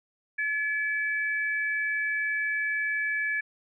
sine tone pair together, 1711 / 2303 Hz, A6 / D7, -49 / -34 cents, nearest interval perfect fourth, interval 515 cents, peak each -27 / -31 dBFS, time 0.38-3.41 s, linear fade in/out 10 ms, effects none

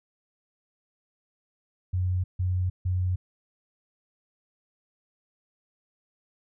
sine tone bursts, 91.3 Hz, F#2, 23 cents flat, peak -23 dBFS, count 3, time 1.93-3.16 s, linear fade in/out 10 ms, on 310 ms, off 150 ms, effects none

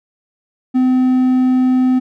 triangle tone, 255.7 Hz, C4, 40 cents flat, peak -8 dBFS, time 0.74-2 s, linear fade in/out 20 ms, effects none

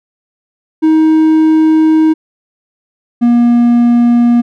triangle tone pair in turn, 315.5 / 238.5 Hz, D#4 / A#3, +24 / +40 cents, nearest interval perfect fourth, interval 484 cents, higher first, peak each -3 dBFS, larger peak neither, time 0.82-2.14 / 3.21-4.42 s, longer first, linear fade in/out 20 ms, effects none

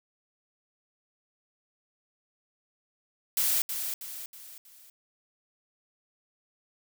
blue noise with echo, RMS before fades -26 dBFS, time 3.37-3.62 s, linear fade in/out 2 ms, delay 320 ms, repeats 4, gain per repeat -7 dB, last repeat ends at 4.9 s, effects none

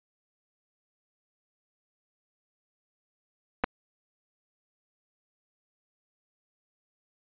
clicks, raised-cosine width 0.5 ms, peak -10 dBFS, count 2, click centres 3.638 / 3.642 s, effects resampled to 8000 Hz

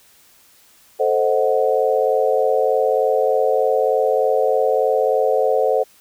sine chord, A diminished seventh, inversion none, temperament equal, 440 / 523.3 / 622.3 / 740 Hz, A4 / C5 / Eb5 / Gb5, 0 / 0 / 0 / 0 cents, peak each -19 / -18 / -22 / -22 dBFS, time 0.99-5.84 s, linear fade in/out 20 ms, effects white hiss -52 dBFS RMS until 6 s

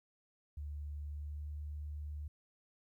sine tone with pitch glide, 73.42 to 74.32 Hz, D2 to D2, 0 to +21 cents, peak -40 dBFS, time 0.57-2.28 s, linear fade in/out 5 ms, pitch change +21 cents, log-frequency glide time 1.11-1.47 s, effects 13-bit

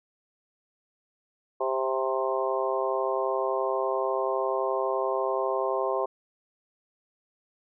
harmonic tone with a mistuned harmonic, 131.8 Hz, C3, 13 cents sharp, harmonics 3 / 4 / 5 / 6 / 7 / 8, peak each -30 / -30 / -31 / -36 / -35 / -32 dBFS, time 1.6-6.06 s, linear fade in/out 10 ms, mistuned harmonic 7, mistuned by -17 cents, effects none

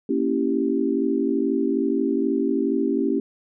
sine chord, A# diminished seventh, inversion none, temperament equal, 233.1 / 277.2 / 329.6 / 392 Hz, A#3 / C#4 / E4 / G4, 0 / 0 / 0 / 0 cents, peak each -26 / -23 / -26 / -25 dBFS, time 0.09-3.2 s, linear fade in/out 5 ms, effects none

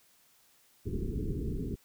pink low-pass noise, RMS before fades -34 dBFS, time 0.85-1.76 s, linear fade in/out 20 ms, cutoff 440 Hz, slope 96 dB/octave, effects white hiss -65 dBFS RMS until 1.84 s

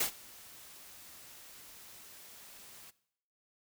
white noise with ADSR envelope, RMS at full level -29 dBFS, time 0-2.91 s, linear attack 7 ms, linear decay 100 ms, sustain -24 dB, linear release 14 ms, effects noise-tail reverb RT60 0.7 s tail -19 dB re dry

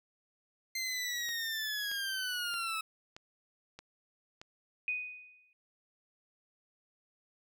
20% pulse linear sweep, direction down, 2091 to 1290 Hz, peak -29 dBFS, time 0.75-2.81 s, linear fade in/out 5 ms
click train, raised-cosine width 0.2 ms, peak -30 dBFS, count 6, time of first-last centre 1.29-4.415 s, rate 1.6 Hz
sine tone with exponential decay, 2489 Hz, D#7, in tune, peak -29 dBFS, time 4.88-5.53 s, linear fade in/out 1 ms, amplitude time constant 140 ms
effects none

